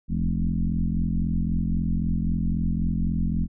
sine tone with frequency modulation, 112.2 Hz, A2, 34 cents sharp, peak -21 dBFS, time 0.08-3.48 s, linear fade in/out 50 ms, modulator 43.8 Hz, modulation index 2.8, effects none

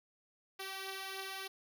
5% pulse beating tone pair, 384.7 / 388 Hz, G4 / G4, -33 / -18 cents, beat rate 3.3 Hz, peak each -31 / -36 dBFS, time 0.59-1.48 s, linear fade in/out 10 ms, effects none

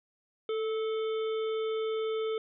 harmonic tone with a mistuned harmonic, 441 Hz, A4, 4 cents sharp, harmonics 1 / 3 / 5 / 7 / 8, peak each -29 / -42 / -48 / -48 / -49 dBFS, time 0.49-2.38 s, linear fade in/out 2 ms, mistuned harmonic 3, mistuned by -29 cents, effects none

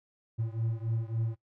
triangle beating tone pair, 111.9 / 115.5 Hz, A2 / A#2, +30 / -16 cents, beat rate 3.6 Hz, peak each -30 / -32 dBFS, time 0.38-1.36 s, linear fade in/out 20 ms, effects noise-tail reverb RT60 0.1 s tail -18 dB re dry

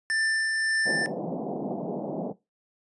square tone with tremolo, 1777 Hz, A6, 17 cents sharp, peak -24 dBFS, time 0.1-1.06 s, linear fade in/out 0 ms, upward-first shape triangle, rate 1.8 Hz, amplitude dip 30%
pink band-pass noise, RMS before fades -32 dBFS, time 0.85-2.33 s, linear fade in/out 20 ms, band 160 to 790 Hz, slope 48 dB/octave
effects noise-tail reverb RT60 0.2 s tail -17 dB re dry + resampled to 24000 Hz

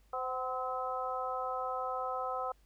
harmonic tone with a mistuned harmonic, 257.9 Hz, C4, 25 cents flat, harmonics 2 / 3 / 4 / 5, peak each -39 / -38 / -41 / -38 dBFS, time 0.13-2.52 s, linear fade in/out 5 ms, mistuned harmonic 3, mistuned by -37 cents, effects added 50 Hz sine -63 dBFS peak until 2.65 s + pink hiss -72 dBFS RMS until 2.65 s

